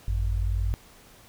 sine tone pair together, 52.53 / 93.5 Hz, G#1 / F#2, +20 / +19 cents, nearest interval minor seventh, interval 999 cents, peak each -24 / -29 dBFS, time 0.08-0.74 s, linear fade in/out 0 ms, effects pink hiss -53 dBFS RMS until 1.28 s

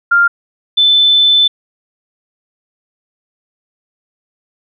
sine tone pair in turn, 1396.9 / 3520 Hz, F6 / A7, 0 / 0 cents, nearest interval octave + major third, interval 1600 cents, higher second, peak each -6 dBFS, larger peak neither, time 0.11-0.28 / 0.77-1.48 s, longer second, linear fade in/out 10 ms, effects none

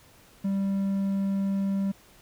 triangle tone, 196 Hz, G3, in tune, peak -22 dBFS, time 0.44-1.92 s, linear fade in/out 10 ms, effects pink hiss -56 dBFS RMS until 2.21 s

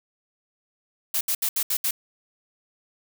blue noise bursts at uneven times, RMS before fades -24 dBFS, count 6, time 1.14-1.21 / 1.28-1.35 / 1.42-1.49 / 1.56-1.63 / 1.7-1.77 / 1.84-1.91 s, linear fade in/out 5 ms, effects none

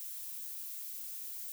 violet noise, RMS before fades -43 dBFS, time 0-1.52 s, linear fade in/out 0 ms, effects none

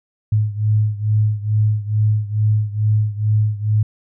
sine beating tone pair, 106 / 108.3 Hz, G#2 / A2, +36 / -27 cents, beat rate 2.3 Hz, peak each -16 / -19 dBFS, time 0.32-3.83 s, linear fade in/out 5 ms, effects none

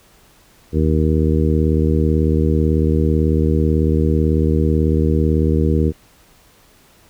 harmonic tone, 78.1 Hz, D#2, 7 cents sharp, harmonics 1 / 2 / 3 / 4 / 5 / 6, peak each -16 / -19 / -21 / -22 / -23 / -24 dBFS, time 0.72-5.93 s, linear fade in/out 50 ms, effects pink hiss -51 dBFS RMS until 7.09 s

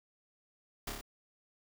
pink noise with echo, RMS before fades -38 dBFS, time 0.87-0.9 s, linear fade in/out 5 ms, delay 28 ms, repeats 4, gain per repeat -2 dB, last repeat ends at 1.012 s, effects none

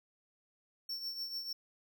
square tone with tremolo, 5440 Hz, F8, 46 cents flat, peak -36 dBFS, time 0.89-1.53 s, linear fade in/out 5 ms, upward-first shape triangle, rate 6.8 Hz, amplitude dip 65%, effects none

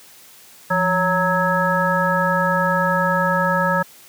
harmonic tone with a mistuned harmonic, 185 Hz, F#3, in tune, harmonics 1 / 3 / 5 / 7 / 9, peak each -22 / -22 / -22 / -22 / -22 dBFS, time 0.7-3.83 s, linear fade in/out 10 ms, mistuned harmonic 1, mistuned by -120 cents, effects white hiss -46 dBFS RMS until 4.08 s + high-pass 100 Hz 12 dB/octave

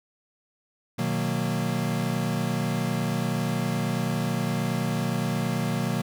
square chord, B major seventh, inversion none, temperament equal, 123.47 / 155.56 / 185 / 233.1 Hz, B2 / D#3 / F#3 / A#3, 0 / 0 / 0 / 0 cents, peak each -31 dBFS, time 0.98-6.02 s, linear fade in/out 10 ms, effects none

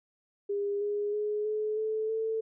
sine tone with pitch steps, 404.8 / 412.4 / 420 / 427.9 / 435.9 / 444 Hz, G#4 / G#4 / G#4 / A4 / A4 / A4, -44 / -12 / +19 / -48 / -16 / +16 cents, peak -28 dBFS, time 0.49-2.41 s, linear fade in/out 10 ms, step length 320 ms, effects none

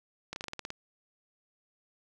clicks, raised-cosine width 0.2 ms, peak -20 dBFS, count 9, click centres 0.33 / 0.361 / 0.409 / 0.441 / 0.483 / 0.534 / 0.593 / 0.651 / 0.704 s, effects none

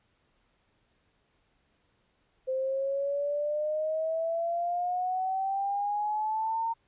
sine exponential sweep, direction up, 518 to 920 Hz, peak -27 dBFS, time 2.47-6.74 s, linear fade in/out 20 ms, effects pink hiss -71 dBFS RMS until 6.87 s + resampled to 8000 Hz

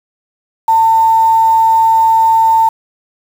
sine tone with quantisation, 898 Hz, A5, 35 cents sharp, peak -6 dBFS, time 0.68-2.69 s, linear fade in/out 5 ms, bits 5, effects none

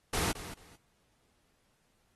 pink noise with echo, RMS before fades -32 dBFS, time 0.13-0.32 s, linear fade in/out 5 ms, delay 220 ms, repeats 2, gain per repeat -13 dB, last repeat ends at 0.76 s, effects pink hiss -73 dBFS RMS until 2.15 s + AAC 32 kbps

